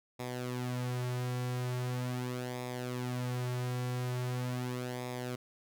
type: tone with flanger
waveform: sawtooth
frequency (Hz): 124.7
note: B2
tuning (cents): +17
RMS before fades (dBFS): -36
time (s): 0.19-5.36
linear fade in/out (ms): 10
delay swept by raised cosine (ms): 0.67 to 4.77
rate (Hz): 0.41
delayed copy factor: -0.65
effects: none